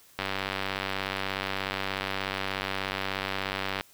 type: click train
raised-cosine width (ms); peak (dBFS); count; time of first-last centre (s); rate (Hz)
0.3; -13; 351; 0.19-3.809; 96.7
effects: white hiss -57 dBFS RMS until 3.93 s